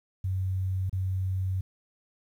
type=tone with dropouts; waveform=sine; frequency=94 Hz; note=F#2; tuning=28 cents sharp; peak=-26 dBFS; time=0.24-1.61 s; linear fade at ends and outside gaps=5 ms; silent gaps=0.896-0.928 s; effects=10-bit